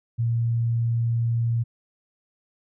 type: tone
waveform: sine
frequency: 116.54 Hz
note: A#2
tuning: in tune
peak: -20 dBFS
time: 0.18-1.64 s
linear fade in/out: 20 ms
effects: none